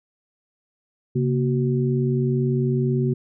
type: tone cluster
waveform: sine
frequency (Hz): 134.9 / 234.9 / 372.9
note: C#3 / A#3 / F#4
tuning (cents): -47 / +13 / +14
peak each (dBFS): -20 / -25 / -25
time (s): 1.15-3.14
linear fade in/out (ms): 10
effects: none